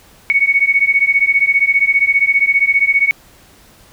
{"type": "beating tone pair", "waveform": "sine", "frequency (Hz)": [2217, 2232], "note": ["C#7", "C#7"], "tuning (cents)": [0, 11], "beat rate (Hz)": 15, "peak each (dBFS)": -13, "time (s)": [0.3, 3.11], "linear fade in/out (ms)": 0, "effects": ["pink hiss -46 dBFS RMS until 3.92 s"]}